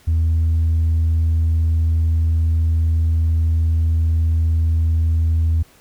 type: tone with tanh clipping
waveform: triangle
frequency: 81.2 Hz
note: E2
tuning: 26 cents flat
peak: -14 dBFS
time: 0.07-5.63 s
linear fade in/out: 10 ms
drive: 6 dB
effects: pink hiss -51 dBFS RMS until 5.8 s